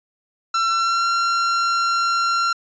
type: tone with pitch glide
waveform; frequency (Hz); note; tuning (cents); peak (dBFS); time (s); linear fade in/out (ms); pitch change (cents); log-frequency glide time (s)
45% pulse; 1347 to 1371.3; E6 to F6; +37 to -32; -17; 0.54-2.53; 5; +31; 0.71-1.07
effects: resampled to 16000 Hz